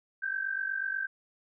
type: tone pair together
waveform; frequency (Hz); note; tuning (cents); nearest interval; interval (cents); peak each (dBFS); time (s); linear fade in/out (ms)
sine; 1551.8 / 1600; G6 / G6; -18 / +35; minor second; 53; -32 / -34; 0.22-1.07; 10
effects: none